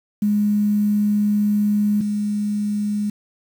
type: tone pair in turn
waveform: sine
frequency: 207.7 / 207.7 Hz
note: G#3 / G#3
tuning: 0 / 0 cents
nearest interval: unison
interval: 0 cents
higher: neither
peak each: -15 / -19 dBFS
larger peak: first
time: 0.22-2.01 / 2.01-3.1 s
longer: first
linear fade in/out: 5 ms
effects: 7-bit